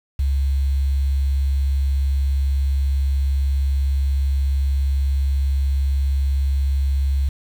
sine tone with quantisation, 68.4 Hz, C#2, 23 cents flat, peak -16 dBFS, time 0.19-7.29 s, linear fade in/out 5 ms, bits 7, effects none

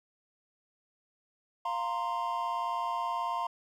triangle chord, F suspended fourth, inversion none, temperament equal with one note detuned, 698.5 / 928 / 1046.5 Hz, F5 / Bb5 / C6, 0 / -8 / 0 cents, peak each -35 / -32 / -32 dBFS, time 1.65-3.47 s, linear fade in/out 5 ms, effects none

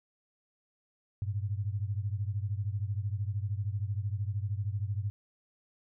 sine beating tone pair, 98 / 111 Hz, G2 / A2, 0 / +16 cents, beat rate 13 Hz, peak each -32 / -35 dBFS, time 1.22-5.1 s, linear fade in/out 0 ms, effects none

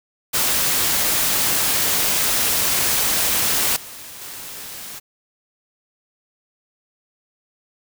white noise with level steps, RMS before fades -19 / -37 / -34 dBFS, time 0.33-5 s, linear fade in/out 20 ms, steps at 3.76 / 4.21 s, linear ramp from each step 5 ms, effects none

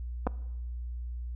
clicks, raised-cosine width 1 ms, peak -15 dBFS, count 2, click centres 0.268 / 0.272 s, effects noise-tail reverb RT60 1.0 s tail -21 dB re dry + added 60 Hz sine -34 dBFS peak until 1.35 s

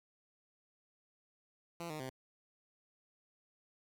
10% pulse tone with pitch steps, 169.9 / 153.9 / 130.6 Hz, F3 / D#3 / C3, -47 / -19 / -3 cents, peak -33 dBFS, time 1.8-2.097 s, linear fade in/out 2 ms, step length 99 ms, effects 12-bit

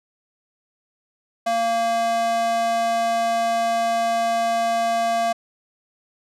square tone with high-pass filter, 230 Hz, A#3, 23 cents flat, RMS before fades -21 dBFS, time 1.46-5.33 s, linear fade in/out 10 ms, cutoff 580 Hz, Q 6.7, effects low-pass 10000 Hz 12 dB/octave

